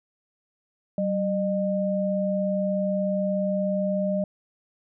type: tone pair together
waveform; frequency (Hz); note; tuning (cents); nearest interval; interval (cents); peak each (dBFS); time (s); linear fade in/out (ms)
sine; 191.6 / 608.3; G3 / D#5; -39 / -39; octave + minor sixth; 2000; -25; 0.98-4.24; 2
effects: none